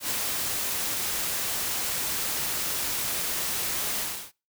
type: noise with ADSR envelope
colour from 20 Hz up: white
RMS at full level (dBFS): -26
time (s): 0-4.32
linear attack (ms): 110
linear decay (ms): 6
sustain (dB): -3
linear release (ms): 330
effects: noise-tail reverb RT60 0.3 s tail -24 dB re dry